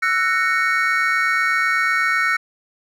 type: chord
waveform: triangle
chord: F# dominant seventh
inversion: third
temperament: just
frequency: 1332 / 1480 / 1850 / 2220 Hz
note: E6 / F#6 / A#6 / C#7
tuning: +18 / 0 / -14 / +2 cents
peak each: -20 dBFS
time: 0.02-2.37 s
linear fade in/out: 10 ms
effects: none